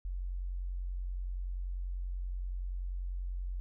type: tone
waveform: sine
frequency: 45.2 Hz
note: F#1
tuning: 40 cents flat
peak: -34 dBFS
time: 0.05-3.6 s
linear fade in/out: 0 ms
effects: none